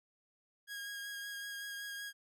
sawtooth tone with vibrato, 1637 Hz, G#6, 25 cents flat, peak -38 dBFS, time 0.67-2.13 s, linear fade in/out 50 ms, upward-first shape sine, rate 5.3 Hz, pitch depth 15 cents each way, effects none

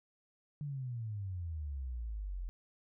sine exponential sweep, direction down, 150.2 to 42 Hz, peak -37 dBFS, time 0.61-2.49 s, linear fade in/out 0 ms, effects none

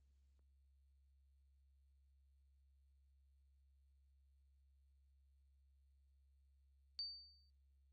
sine tone with exponential decay, 4598 Hz, D8, 37 cents flat, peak -40 dBFS, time 6.99-7.5 s, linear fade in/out 0 ms, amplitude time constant 110 ms, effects added 68 Hz sine -70 dBFS peak until 7.92 s + Opus 32 kbps

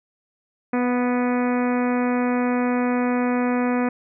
harmonic tone with a mistuned harmonic, 246.9 Hz, B3, in tune, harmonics 1 / 2 / 3 / 4 / 5 / 6 / 7 / 8 / 9 / 10, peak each -20 / -26 / -30 / -32 / -34 / -36 / -37 / -38 / -39 / -40 dBFS, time 0.73-3.89 s, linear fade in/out 5 ms, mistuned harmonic 3, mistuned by -16 cents, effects none

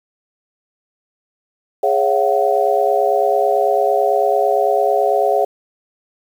sine tone cluster, 415.4 / 554 / 678 / 747 Hz, G#4 / C#5 / E5 / F#5, 0 / -1 / +49 / +16 cents, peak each -18 dBFS, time 1.83-5.45 s, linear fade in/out 5 ms, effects 7-bit

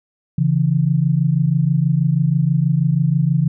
sine tone pair together, 138.59 / 164.81 Hz, C#3 / E3, 0 / 0 cents, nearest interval minor third, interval 300 cents, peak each -16 dBFS, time 0.38-3.48 s, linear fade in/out 5 ms, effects none

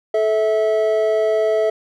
triangle tone pair together, 434.5 / 651 Hz, A4 / E5, -22 / -22 cents, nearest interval perfect fifth, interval 700 cents, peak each -16 / -15 dBFS, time 0.14-1.7 s, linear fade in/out 5 ms, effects none

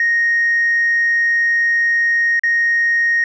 sine tone with dropouts, 1864.7 Hz, A#6, in tune, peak -11 dBFS, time 0-3.24 s, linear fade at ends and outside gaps 2 ms, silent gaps 2.395-2.435 s, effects tanh soft clip ceiling -9 dBFS

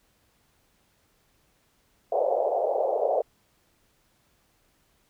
pink band-pass noise, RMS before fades -25 dBFS, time 2.12-3.22 s, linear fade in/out 5 ms, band 480 to 720 Hz, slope 48 dB/octave, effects pink hiss -67 dBFS RMS until 5.09 s

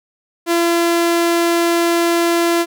sawtooth tone, 340 Hz, F4, 46 cents flat, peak -9 dBFS, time 0.46-2.66 s, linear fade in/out 50 ms, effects none

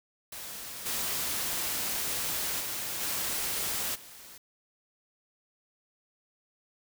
white noise with level steps, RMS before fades -41 / -32 / -35 / -32 / -49 dBFS, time 0.32-4.38 s, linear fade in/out 5 ms, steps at 0.85 / 2.59 / 3 / 3.94 s, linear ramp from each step 20 ms, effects none

